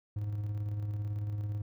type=tone with tremolo; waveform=triangle; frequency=103.83 Hz; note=G#2; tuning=in tune; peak=-29 dBFS; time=0.16-1.62 s; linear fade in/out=5 ms; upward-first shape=square; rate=18 Hz; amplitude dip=30%; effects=none